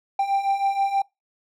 triangle beating tone pair, 784 / 790.3 Hz, G5 / G5, 0 / +14 cents, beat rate 6.3 Hz, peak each -24 / -19 dBFS, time 0.19-1.02 s, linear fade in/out 5 ms, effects noise-tail reverb RT60 0.2 s tail -23 dB re dry

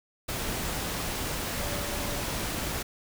sine tone in noise, 577 Hz, D5, 31 cents flat, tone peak -40 dBFS, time 1.55-2.21 s, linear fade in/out 10 ms, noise pink, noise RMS -32 dBFS, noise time 0.28-2.83 s, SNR -11 dB, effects none

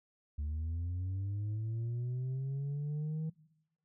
sine linear sweep, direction up, 72.4 to 160 Hz, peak -31 dBFS, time 0.38-3.3 s, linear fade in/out 10 ms, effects noise-tail reverb RT60 0.9 s tail -22 dB re dry + tanh soft clip ceiling -33 dBFS

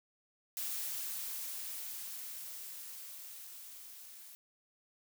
blue noise with level ramp, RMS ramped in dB -38 to -53 dBFS, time 0.57-4.35 s, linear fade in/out 0 ms, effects none

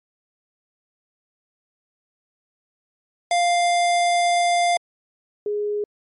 square / sine tone pair in turn, 698.5 / 415.3 Hz, F5 / G#4, 0 / 0 cents, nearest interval major sixth, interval 900 cents, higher first, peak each -17 / -21 dBFS, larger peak first, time 3.31-4.77 / 5.46-5.84 s, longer first, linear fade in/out 2 ms, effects MP3 48 kbps

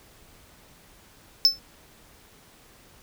triangle tone with exponential decay, 5274 Hz, E8, in tune, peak -9 dBFS, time 1.45-1.59 s, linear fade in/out 0 ms, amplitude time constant 29 ms, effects pink hiss -54 dBFS RMS until 3.02 s

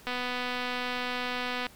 click train, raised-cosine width 0.3 ms, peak -17 dBFS, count 397, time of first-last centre 0.07-1.667 s, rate 248 Hz, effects pink hiss -54 dBFS RMS until 1.75 s

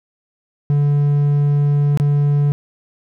triangle tone with dropouts, 144.6 Hz, D3, 27 cents flat, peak -10 dBFS, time 0.7-2.52 s, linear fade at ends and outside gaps 0 ms, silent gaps 1.974-1.999 s, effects none

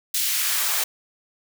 white noise with high-pass filter sweep, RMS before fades -23 dBFS, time 0.14-0.84 s, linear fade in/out 5 ms, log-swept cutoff 3200 to 630 Hz, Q 0.94, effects none

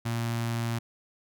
sawtooth tone with notch filter, 116.54 Hz, A#2, in tune, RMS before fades -30 dBFS, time 0.05-0.79 s, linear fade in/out 10 ms, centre 460 Hz, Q 1.6, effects none

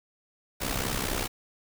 pink noise with amplitude modulation, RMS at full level -27 dBFS, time 0.6-1.28 s, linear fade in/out 20 ms, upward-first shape sine, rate 64.3 Hz, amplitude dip 70%, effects none

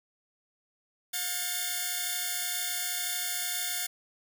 5% pulse tone cluster, 714 / 1590 / 1786 / 2176 / 3539 Hz, F5 / G6 / A6 / C#7 / A7, +38 / +24 / +25 / -33 / +9 cents, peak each -27 dBFS, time 1.13-3.87 s, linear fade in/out 10 ms, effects none

